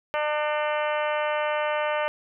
harmonic tone with a mistuned harmonic, 300 Hz, D4, 37 cents sharp, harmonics 2 / 3 / 4 / 5 / 6 / 7 / 8 / 9 / 10, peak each -26 / -30 / -32 / -34 / -36 / -37 / -38 / -39 / -40 dBFS, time 0.14-2.08 s, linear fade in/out 0 ms, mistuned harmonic 8, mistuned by -27 cents, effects none

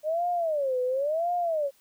sine tone with vibrato, 596 Hz, D5, 25 cents sharp, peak -24 dBFS, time 0.03-1.71 s, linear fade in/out 50 ms, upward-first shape sine, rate 0.95 Hz, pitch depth 300 cents each way, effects white hiss -63 dBFS RMS until 1.8 s

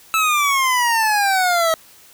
25% pulse exponential sweep, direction down, 1318.5 to 640 Hz, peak -11 dBFS, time 0.14-1.74 s, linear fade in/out 0 ms, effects white hiss -47 dBFS RMS until 2.13 s

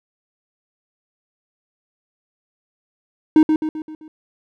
triangle tone with echo, 311.1 Hz, D#4, in tune, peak -5 dBFS, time 3.36-3.43 s, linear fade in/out 2 ms, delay 130 ms, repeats 5, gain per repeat -6 dB, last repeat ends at 4.08 s, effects none

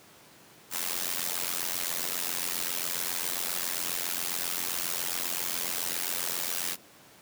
white noise with amplitude modulation, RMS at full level -28 dBFS, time 0.7-6.77 s, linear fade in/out 50 ms, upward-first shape sine, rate 87.4 Hz, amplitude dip 90%, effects pink hiss -54 dBFS RMS until 7.21 s + high-pass 150 Hz 12 dB/octave

